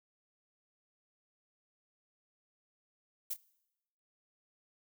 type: noise with echo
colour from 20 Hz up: violet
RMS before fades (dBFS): -36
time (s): 3.3-3.34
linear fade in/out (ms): 10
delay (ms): 28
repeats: 1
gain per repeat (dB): -14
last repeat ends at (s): 3.368
effects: noise-tail reverb RT60 0.9 s tail -22 dB re dry